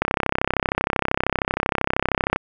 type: click train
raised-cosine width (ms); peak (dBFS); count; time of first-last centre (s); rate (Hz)
0.5; -3; 78; 0.02-2.36; 32.9
effects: none